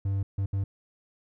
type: tone bursts at uneven times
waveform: triangle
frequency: 98.1 Hz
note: G2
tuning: 2 cents sharp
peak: -23 dBFS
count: 3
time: 0.05-0.23 / 0.38-0.46 / 0.53-0.64 s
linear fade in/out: 5 ms
effects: none